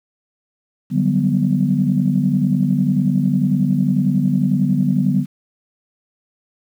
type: chord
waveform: sine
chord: G major seventh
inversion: second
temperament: equal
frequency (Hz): 146.83 / 185 / 196 / 246.9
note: D3 / F#3 / G3 / B3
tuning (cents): 0 / 0 / 0 / 0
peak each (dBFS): -19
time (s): 0.9-5.26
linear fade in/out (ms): 50
effects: tanh soft clip ceiling -3 dBFS + 8-bit